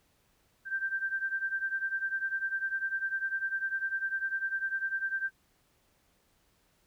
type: beating tone pair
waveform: sine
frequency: 1568 / 1578 Hz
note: G6 / G6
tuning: 0 / +11 cents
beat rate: 10 Hz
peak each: -32 / -35 dBFS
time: 0.65-5.31 s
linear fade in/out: 50 ms
effects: pink hiss -70 dBFS RMS until 6.86 s